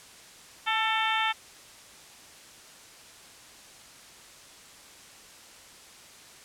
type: harmonic tone with a mistuned harmonic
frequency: 445.4 Hz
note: A4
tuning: 21 cents sharp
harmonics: 2 / 3 / 4 / 5 / 6 / 7 / 8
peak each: -29 / -31 / -32 / -33 / -34 / -34 / -35 dBFS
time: 0.66-1.33 s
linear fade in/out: 20 ms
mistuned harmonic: 2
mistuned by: -30 cents
effects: white hiss -50 dBFS RMS until 6.44 s + low-pass 9000 Hz 12 dB/octave